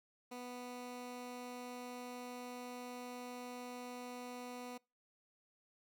15% pulse tone, 246.9 Hz, B3, in tune, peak -39 dBFS, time 0.31-4.78 s, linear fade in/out 10 ms, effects noise-tail reverb RT60 0.3 s tail -26 dB re dry

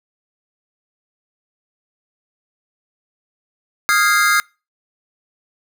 square chord, F minor seventh, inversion third, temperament equal with one note detuned, 1244.5 / 1396.9 / 1637.4 / 2093 Hz, Eb6 / F6 / Ab6 / C7, 0 / 0 / -25 / 0 cents, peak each -19 dBFS, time 3.89-4.4 s, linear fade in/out 0 ms, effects noise-tail reverb RT60 0.3 s tail -26 dB re dry

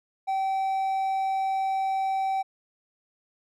triangle tone, 771 Hz, G5, 29 cents flat, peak -22 dBFS, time 0.27-2.43 s, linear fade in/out 20 ms, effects none

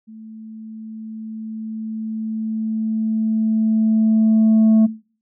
sine tone with level ramp, 220 Hz, A3, in tune, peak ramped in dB -36 to -7 dBFS, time 0.07-4.87 s, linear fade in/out 20 ms, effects noise-tail reverb RT60 0.4 s tail -20 dB re dry + tanh soft clip ceiling -9 dBFS

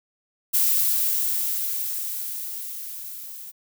violet noise with level ramp, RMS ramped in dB -19 to -39 dBFS, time 0.53-3.52 s, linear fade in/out 20 ms, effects none

